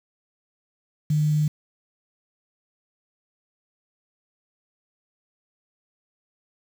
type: tone with quantisation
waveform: sine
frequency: 151.4 Hz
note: D#3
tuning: 47 cents flat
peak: -18 dBFS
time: 1.1-1.48 s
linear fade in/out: 5 ms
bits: 7
effects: none